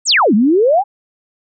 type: exponential two-way sweep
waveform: sine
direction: down then up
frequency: 8970 to 196 to 851 Hz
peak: -8 dBFS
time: 0.05-0.84 s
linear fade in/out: 50 ms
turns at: 0.34 s
effects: none